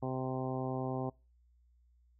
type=harmonic tone; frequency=130 Hz; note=C3; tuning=11 cents flat; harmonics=1 / 2 / 3 / 4 / 5 / 6 / 7 / 8; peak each=-38 / -39 / -41 / -44 / -44 / -43 / -48 / -49 dBFS; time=0.02-1.1 s; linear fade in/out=10 ms; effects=noise-tail reverb RT60 0.3 s tail -25 dB re dry + added 60 Hz sine -64 dBFS peak until 2.19 s